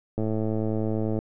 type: click train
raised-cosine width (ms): 2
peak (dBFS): -15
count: 111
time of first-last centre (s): 0.18-1.189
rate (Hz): 109
effects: none